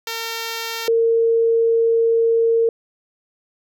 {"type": "tone pair in turn", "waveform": ["5% pulse", "sine"], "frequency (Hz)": [456, 457.9], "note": ["A#4", "A#4"], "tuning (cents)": [-38, -31], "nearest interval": "unison", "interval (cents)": 7, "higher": "second", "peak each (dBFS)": -13, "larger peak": "neither", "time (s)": [[0.07, 0.88], [0.88, 2.69]], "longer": "second", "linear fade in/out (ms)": 2, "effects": []}